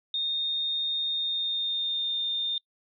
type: tone with pitch glide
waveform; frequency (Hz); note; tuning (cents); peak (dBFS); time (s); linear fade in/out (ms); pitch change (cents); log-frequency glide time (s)
sine; 3674 to 3628; A#7 to A#7; -26 to -48; -26; 0.14-2.58; 2; -22; 1.07-2.2
effects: noise-tail reverb RT60 0.1 s tail -23 dB re dry